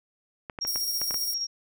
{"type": "clicks", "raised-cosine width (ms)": 0.5, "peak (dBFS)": -21, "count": 7, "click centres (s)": [0.498, 0.588, 0.65, 0.759, 1.016, 1.109, 1.143]}
{"type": "tone with tremolo", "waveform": "sine", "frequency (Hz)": 5588, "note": "F8", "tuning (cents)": 0, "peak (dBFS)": -26, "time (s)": [0.61, 1.47], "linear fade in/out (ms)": 10, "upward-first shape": "square", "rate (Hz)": 15, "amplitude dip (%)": 40}
{"type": "high-pass noise", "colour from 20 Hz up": "pink", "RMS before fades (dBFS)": -34, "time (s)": [0.67, 1.34], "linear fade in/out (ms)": 2, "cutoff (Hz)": 8500, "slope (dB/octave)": 96}
{"effects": []}